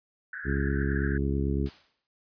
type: band-pass noise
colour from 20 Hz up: white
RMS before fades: -38 dBFS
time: 0.33-1.18 s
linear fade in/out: 5 ms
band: 1500 to 1700 Hz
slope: 96 dB/octave
type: harmonic tone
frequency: 69 Hz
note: C#2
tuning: 7 cents flat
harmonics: 1 / 2 / 3 / 4 / 5 / 6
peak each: -28 / -31 / -33 / -34 / -35 / -36 dBFS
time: 0.44-1.7 s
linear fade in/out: 50 ms
type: noise with exponential decay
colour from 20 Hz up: white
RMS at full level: -43 dBFS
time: 1.66-2.07 s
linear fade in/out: 0 ms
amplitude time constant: 87 ms
effects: resampled to 11025 Hz